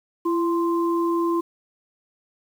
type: tone pair together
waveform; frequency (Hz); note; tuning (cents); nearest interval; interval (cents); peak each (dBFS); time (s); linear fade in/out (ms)
sine; 337.5 / 1044; E4 / C6; +41 / -4; octave + minor sixth; 1955; -20 / -26; 0.25-1.41; 10
effects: 8-bit